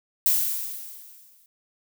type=noise with exponential decay; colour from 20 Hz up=violet; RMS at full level=-19 dBFS; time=0.26-1.46 s; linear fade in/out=1 ms; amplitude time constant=260 ms; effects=none